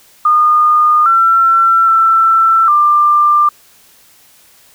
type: tone with pitch steps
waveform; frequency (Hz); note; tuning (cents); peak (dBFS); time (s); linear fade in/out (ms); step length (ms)
sine; 1221 / 1349 / 1336 / 1190; D#6 / E6 / E6 / D6; -33 / +40 / +23 / +22; -6; 0.25-3.49; 5; 810
effects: white hiss -46 dBFS RMS until 4.74 s

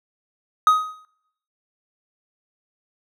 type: tone with exponential decay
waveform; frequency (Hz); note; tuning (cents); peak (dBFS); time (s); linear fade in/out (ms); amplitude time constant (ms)
triangle; 1256; D#6; +16; -7; 0.67-1.05; 1; 82
effects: noise-tail reverb RT60 0.8 s tail -22 dB re dry

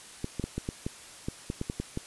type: clicks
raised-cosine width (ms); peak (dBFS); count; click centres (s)
3; -18; 12; 0.244 / 0.397 / 0.44 / 0.58 / 0.689 / 0.865 / 1.285 / 1.501 / 1.614 / 1.699 / 1.8 / 1.974
effects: white hiss -48 dBFS RMS until 2.06 s + resampled to 24000 Hz

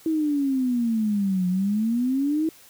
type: exponential two-way sweep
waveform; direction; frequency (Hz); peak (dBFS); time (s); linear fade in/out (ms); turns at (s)
sine; down then up; 325.3 to 178.9 to 325.3; -20; 0.06-2.49; 2; 1.48
effects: white hiss -51 dBFS RMS until 2.69 s

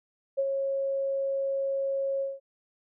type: tone with ADSR envelope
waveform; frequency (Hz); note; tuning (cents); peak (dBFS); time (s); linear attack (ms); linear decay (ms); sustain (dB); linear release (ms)
sine; 546; C#5; -26; -22; 0.37-2.4; 21; 48; -4; 190
effects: none

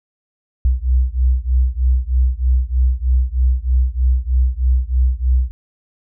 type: beating tone pair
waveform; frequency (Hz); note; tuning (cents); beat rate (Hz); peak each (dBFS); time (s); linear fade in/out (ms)
sine; 61.74 / 64.94; B1 / C2; 0 / -12; 3.2; -15 / -16; 0.65-5.51; 0
effects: none

